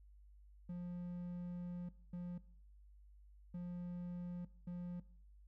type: tone bursts at uneven times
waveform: triangle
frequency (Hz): 176.5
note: F3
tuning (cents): +19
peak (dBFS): -40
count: 4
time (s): 0.69-1.89 / 2.13-2.38 / 3.54-4.45 / 4.67-5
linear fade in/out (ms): 5
effects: noise-tail reverb RT60 0.6 s tail -20 dB re dry + added 50 Hz sine -59 dBFS peak until 5.47 s